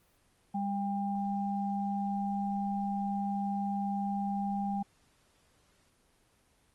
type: tone pair together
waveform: sine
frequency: 199.75 / 799 Hz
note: G3 / G5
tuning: +33 / +33 cents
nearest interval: 2 octaves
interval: 2400 cents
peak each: -32 / -34 dBFS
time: 0.54-4.83 s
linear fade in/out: 10 ms
effects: pink hiss -68 dBFS RMS until 6.74 s + Opus 24 kbps